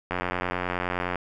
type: click train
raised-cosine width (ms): 0.5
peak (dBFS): -12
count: 95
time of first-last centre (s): 0.11-1.157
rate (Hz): 89.8
effects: none